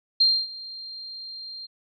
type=tone with ADSR envelope; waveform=sine; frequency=4186 Hz; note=C8; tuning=in tune; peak=-14 dBFS; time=0.2-1.67 s; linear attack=9 ms; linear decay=260 ms; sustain=-21 dB; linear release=21 ms; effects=none